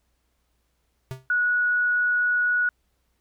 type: tone with exponential decay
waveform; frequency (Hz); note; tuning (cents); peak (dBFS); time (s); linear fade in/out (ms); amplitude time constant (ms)
square; 130.81; C3; 0; -28; 1.11-1.28; 0; 35
type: tone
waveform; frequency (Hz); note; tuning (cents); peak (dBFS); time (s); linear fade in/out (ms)
sine; 1463; F#6; -20; -19; 1.3-2.69; 2
effects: added 60 Hz sine -70 dBFS peak until 3.2 s + pink hiss -73 dBFS RMS until 3.2 s